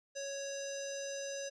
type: tone with low-pass filter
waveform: square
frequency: 554.4 Hz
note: C#5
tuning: in tune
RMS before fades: -41 dBFS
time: 0.15-1.5 s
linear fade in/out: 20 ms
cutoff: 6100 Hz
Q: 5.6
effects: none